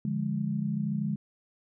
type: chord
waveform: sine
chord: D diminished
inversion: none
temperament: equal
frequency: 146.83 / 174.61 / 207.7 Hz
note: D3 / F3 / Ab3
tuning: 0 / 0 / 0 cents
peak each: -32 / -34 / -30 dBFS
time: 0.05-1.16 s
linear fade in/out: 2 ms
effects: none